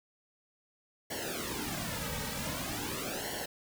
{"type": "noise with flanger", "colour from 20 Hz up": "pink", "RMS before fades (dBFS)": -37, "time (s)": [1.1, 3.46], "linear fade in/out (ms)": 10, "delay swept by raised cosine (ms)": [0.8, 2.9], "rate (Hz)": 0.45, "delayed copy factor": -0.9, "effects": []}